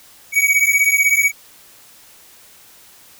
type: beating tone pair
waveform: square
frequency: 2251 / 2267 Hz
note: C#7 / C#7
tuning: +26 / +38 cents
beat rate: 16 Hz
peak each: -16 dBFS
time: 0.32-1.32 s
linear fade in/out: 50 ms
effects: white hiss -46 dBFS RMS until 3.19 s